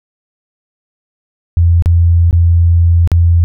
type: tone with dropouts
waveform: sine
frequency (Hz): 85.1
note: F2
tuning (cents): -44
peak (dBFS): -5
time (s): 1.57-3.44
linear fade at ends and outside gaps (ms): 0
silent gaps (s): 1.823-1.859 / 2.31-2.328 / 3.075-3.117
effects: none